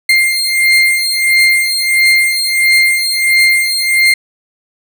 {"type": "beating tone pair", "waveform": "35% pulse", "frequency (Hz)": [2106, 2107.5], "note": ["C7", "C7"], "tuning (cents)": [11, 12], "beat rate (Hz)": 1.5, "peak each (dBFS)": -10, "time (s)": [0.09, 4.14], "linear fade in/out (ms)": 5, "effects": []}